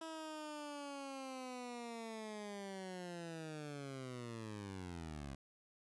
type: linear sweep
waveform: 15% pulse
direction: down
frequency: 325.3 to 66.2 Hz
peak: -39 dBFS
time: 0.01-5.35 s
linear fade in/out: 5 ms
effects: resampled to 24000 Hz